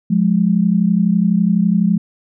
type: tone pair together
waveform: sine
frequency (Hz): 178.02 / 210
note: F3 / G#3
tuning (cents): +33 / +19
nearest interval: minor third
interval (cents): 286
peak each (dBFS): -14 / -14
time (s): 0.1-1.98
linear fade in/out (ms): 10
effects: none